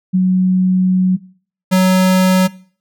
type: tone pair in turn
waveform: sine / square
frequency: 185 / 185.99 Hz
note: F#3 / F#3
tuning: 0 / +9 cents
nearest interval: unison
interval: 9 cents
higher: second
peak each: -9 dBFS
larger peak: neither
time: 0.13-1.17 / 1.71-2.48 s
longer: first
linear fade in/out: 20 ms
effects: noise-tail reverb RT60 0.5 s tail -21 dB re dry